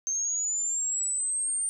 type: linear sweep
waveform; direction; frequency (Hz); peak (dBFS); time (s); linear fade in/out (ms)
sine; up; 6300 to 8870; -26; 0.07-1.69; 0
effects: none